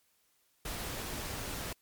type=noise; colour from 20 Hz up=pink; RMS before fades=-39 dBFS; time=0.65-1.73 s; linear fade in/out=5 ms; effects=white hiss -72 dBFS RMS until 1.81 s + MP3 96 kbps